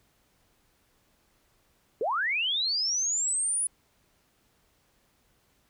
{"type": "linear sweep", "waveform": "sine", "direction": "up", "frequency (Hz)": [392, 10020], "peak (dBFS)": -25, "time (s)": [2.01, 3.67], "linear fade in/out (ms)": 2, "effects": ["pink hiss -68 dBFS RMS until 5.69 s"]}